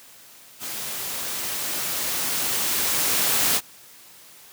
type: noise with level ramp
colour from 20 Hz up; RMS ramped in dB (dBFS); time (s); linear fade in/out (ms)
white; -32 to -20; 0.59-3.61; 50
effects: white hiss -48 dBFS RMS until 4.52 s + high-pass 100 Hz 12 dB/octave